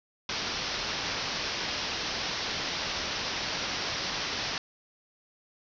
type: low-pass noise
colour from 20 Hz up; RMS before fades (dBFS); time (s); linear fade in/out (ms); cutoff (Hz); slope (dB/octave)
white; -33; 0.29-4.58; 2; 5800; 96
effects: none